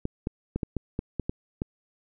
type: clicks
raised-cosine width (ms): 3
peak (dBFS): -15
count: 9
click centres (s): 0.054 / 0.271 / 0.56 / 0.632 / 0.767 / 0.991 / 1.197 / 1.295 / 1.619
effects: none